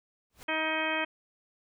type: noise with exponential growth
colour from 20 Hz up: pink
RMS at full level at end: -44 dBFS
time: 0.3-0.43 s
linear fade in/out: 0 ms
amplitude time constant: 27 ms
type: harmonic tone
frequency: 315.4 Hz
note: D#4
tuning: 24 cents sharp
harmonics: 1 / 2 / 3 / 4 / 5 / 6 / 7 / 8 / 10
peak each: -37 / -35 / -36 / -39 / -36 / -36 / -38 / -34 / -39 dBFS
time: 0.48-1.05 s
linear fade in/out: 10 ms
effects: none